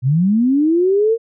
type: linear sweep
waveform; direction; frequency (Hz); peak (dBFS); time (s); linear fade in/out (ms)
sine; up; 119 to 466.2; -11; 0.02-1.18; 50
effects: none